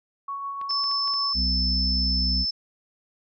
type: tone with tremolo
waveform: sine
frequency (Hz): 1113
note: C#6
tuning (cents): +7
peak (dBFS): -28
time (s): 0.28-1.33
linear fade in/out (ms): 5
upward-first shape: sine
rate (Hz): 6.5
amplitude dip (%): 30
type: clicks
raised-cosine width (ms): 0.3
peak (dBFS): -29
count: 6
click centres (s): 0.614 / 0.708 / 0.84 / 0.914 / 1.077 / 1.138
type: tone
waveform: sine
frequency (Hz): 5274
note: E8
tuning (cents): 0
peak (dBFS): -23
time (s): 0.69-2.51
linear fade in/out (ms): 10
type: harmonic tone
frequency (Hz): 63.4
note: B1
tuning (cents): +46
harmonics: 1 / 3 / 4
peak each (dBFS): -24 / -32 / -35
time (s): 1.34-2.46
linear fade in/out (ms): 50
effects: none